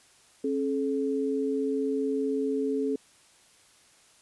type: tone pair together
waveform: sine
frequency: 270.9 / 430 Hz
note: C#4 / A4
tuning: -40 / -40 cents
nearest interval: minor sixth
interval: 800 cents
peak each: -28 dBFS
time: 0.44-2.96 s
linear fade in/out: 5 ms
effects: white hiss -59 dBFS RMS until 4.21 s + resampled to 24000 Hz